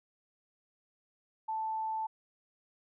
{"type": "tone", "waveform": "sine", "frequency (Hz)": 880, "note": "A5", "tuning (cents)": 0, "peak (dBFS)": -32, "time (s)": [1.48, 2.07], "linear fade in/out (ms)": 10, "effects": []}